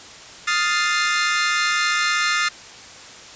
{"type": "chord", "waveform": "sawtooth", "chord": "F dominant seventh", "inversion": "third", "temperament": "equal", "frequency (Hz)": [1244.5, 1396.9, 1760, 2093], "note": ["Eb6", "F6", "A6", "C7"], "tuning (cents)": [0, 0, 0, 0], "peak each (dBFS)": -20, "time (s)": [0.47, 2.49], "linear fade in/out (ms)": 10, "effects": ["white hiss -40 dBFS RMS until 3.35 s", "resampled to 16000 Hz"]}